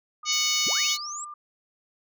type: tone with pitch glide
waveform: sine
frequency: 1218 to 1195.7 Hz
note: D#6 to D6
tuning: -37 to +31 cents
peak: -37 dBFS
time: 0.23-1.34 s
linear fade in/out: 5 ms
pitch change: -32 cents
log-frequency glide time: 0.58-0.74 s
type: harmonic tone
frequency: 740 Hz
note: F#5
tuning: in tune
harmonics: 3 / 4 / 5 / 6 / 7 / 8 / 9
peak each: -30 / -30 / -30 / -30 / -30 / -30 / -30 dBFS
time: 0.25-0.98 s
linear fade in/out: 50 ms
type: noise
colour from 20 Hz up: blue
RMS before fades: -42 dBFS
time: 0.32-0.97 s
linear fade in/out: 5 ms
type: linear sweep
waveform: sine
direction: up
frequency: 62.6 to 8000 Hz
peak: -33 dBFS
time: 0.66-1.25 s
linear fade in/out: 10 ms
effects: none